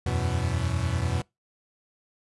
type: chord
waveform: 40% pulse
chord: E suspended second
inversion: none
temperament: equal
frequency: 82.41 / 92.5 / 123.47 Hz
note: E2 / F#2 / B2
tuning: 0 / 0 / 0 cents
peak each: -28 dBFS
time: 0.06-1.22 s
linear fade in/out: 5 ms
effects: noise-tail reverb RT60 0.2 s tail -25 dB re dry + resampled to 24000 Hz